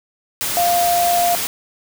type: tone in noise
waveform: sine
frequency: 698.5 Hz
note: F5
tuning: in tune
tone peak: -14 dBFS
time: 0.57-1.35 s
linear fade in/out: 0 ms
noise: white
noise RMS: -22 dBFS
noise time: 0.41-1.47 s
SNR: +5 dB
effects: none